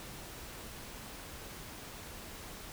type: silence
effects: pink hiss -47 dBFS RMS until 2.72 s